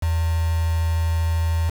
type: tone with quantisation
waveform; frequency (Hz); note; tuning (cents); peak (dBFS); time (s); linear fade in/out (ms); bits
sine; 82.41; E2; 0; -18; 0.02-1.7; 10; 5
effects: none